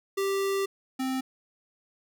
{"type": "tone pair in turn", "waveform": "square", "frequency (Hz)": [392, 261.6], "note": ["G4", "C4"], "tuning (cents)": [0, 0], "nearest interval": "perfect fifth", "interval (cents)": 700, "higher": "first", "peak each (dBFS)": [-26, -28], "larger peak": "first", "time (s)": [[0.17, 0.66], [0.99, 1.21]], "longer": "first", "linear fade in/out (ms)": 10, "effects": []}